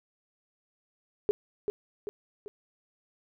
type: tone with echo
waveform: sine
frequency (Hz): 413.6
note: G#4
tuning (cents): -7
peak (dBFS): -20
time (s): 1.29-1.31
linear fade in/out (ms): 0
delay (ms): 390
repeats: 3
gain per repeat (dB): -6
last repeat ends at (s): 2.48
effects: none